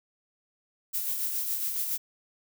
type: noise with tremolo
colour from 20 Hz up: violet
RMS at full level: -29 dBFS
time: 0.93-1.98 s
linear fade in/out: 20 ms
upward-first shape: sine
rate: 7.2 Hz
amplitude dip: 40%
effects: none